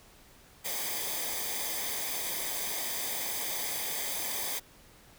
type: noise with comb filter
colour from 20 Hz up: white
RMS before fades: -34 dBFS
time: 0.64-4.6 s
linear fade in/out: 20 ms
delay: 0.72 ms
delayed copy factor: -0.7
effects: pink hiss -57 dBFS RMS until 5.18 s